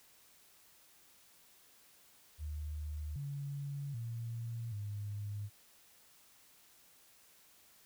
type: tone with pitch steps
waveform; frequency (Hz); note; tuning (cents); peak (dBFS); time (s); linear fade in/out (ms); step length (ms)
sine; 75.6 / 141.2 / 115.9 / 103.1; D#2 / C#3 / A#2 / G#2; -49 / +32 / -10 / -12; -38; 2.38-5.5; 50; 780
effects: white hiss -64 dBFS RMS until 7.85 s